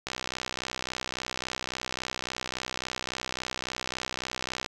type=click train; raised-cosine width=0.2 ms; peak=-14 dBFS; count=293; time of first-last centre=0.07-4.661 s; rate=63.6 Hz; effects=none